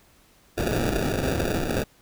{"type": "noise with sample-and-hold", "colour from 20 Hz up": "white", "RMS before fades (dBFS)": -25, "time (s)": [0.57, 1.84], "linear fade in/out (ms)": 10, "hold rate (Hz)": 1050, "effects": ["pink hiss -58 dBFS RMS until 2.01 s"]}